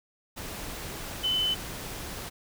sine tone in noise, 3028 Hz, F#7, 39 cents sharp, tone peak -24 dBFS, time 1.23-1.55 s, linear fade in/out 20 ms, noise pink, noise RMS -38 dBFS, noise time 0.36-2.3 s, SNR +11 dB, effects none

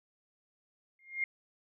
sine tone with exponential growth, 2125 Hz, C7, 26 cents sharp, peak -26 dBFS, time 0.99-1.24 s, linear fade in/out 2 ms, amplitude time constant 53 ms, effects none

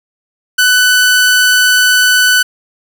sawtooth tone, 1496 Hz, F#6, 19 cents sharp, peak -3 dBFS, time 0.58-2.43 s, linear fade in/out 10 ms, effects none

